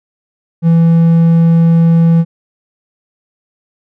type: tone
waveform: triangle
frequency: 166.2 Hz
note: E3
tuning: 15 cents sharp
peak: -3 dBFS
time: 0.62-2.25 s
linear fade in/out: 50 ms
effects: none